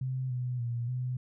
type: tone with pitch steps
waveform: sine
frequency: 129.9 / 124.8 / 118.8 / 126.1 Hz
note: C3 / B2 / A#2 / B2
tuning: -12 / +19 / +33 / +36 cents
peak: -30 dBFS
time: 0.01-1.17 s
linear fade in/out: 5 ms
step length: 290 ms
effects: none